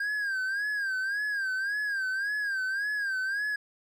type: tone with vibrato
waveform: triangle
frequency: 1607 Hz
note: G6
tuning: 43 cents sharp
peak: -26 dBFS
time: 0-3.56 s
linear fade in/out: 5 ms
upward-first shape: sine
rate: 1.8 Hz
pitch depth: 100 cents each way
effects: none